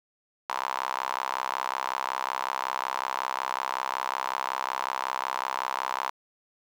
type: tone with high-pass filter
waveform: sawtooth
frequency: 65.41 Hz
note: C2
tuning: in tune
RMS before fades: -31 dBFS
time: 0.49-6.1 s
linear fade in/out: 5 ms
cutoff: 970 Hz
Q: 4.7
effects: low-pass 7000 Hz 12 dB/octave + 8-bit